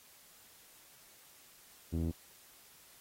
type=tone with low-pass filter; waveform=sawtooth; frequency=82.41 Hz; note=E2; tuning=in tune; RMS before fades=-34 dBFS; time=1.92-2.12 s; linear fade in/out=20 ms; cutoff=300 Hz; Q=1.9; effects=white hiss -60 dBFS RMS until 3 s + AAC 48 kbps